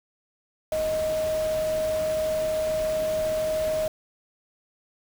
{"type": "tone in noise", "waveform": "sine", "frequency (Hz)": 626, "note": "D#5", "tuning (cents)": 10, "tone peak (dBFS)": -23, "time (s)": [0.72, 3.88], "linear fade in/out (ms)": 2, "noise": "pink", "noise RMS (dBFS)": -37, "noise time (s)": [0.72, 3.88], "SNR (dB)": 11, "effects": []}